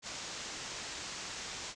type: low-pass noise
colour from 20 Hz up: white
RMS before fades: -43 dBFS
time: 0.02-1.75 s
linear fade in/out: 50 ms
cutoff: 7400 Hz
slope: 48 dB/octave
effects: resampled to 22050 Hz